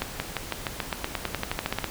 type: accelerating click train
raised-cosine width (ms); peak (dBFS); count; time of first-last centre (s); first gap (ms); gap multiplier
0.3; -10; 18; 0.02-1.843; 180; 0.93
effects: pink hiss -38 dBFS RMS until 1.9 s